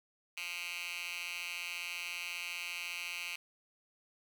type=tone with high-pass filter; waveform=10% pulse; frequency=174.61 Hz; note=F3; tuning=in tune; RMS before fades=-41 dBFS; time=0.37-3.36 s; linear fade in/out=5 ms; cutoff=2400 Hz; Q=3; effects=10-bit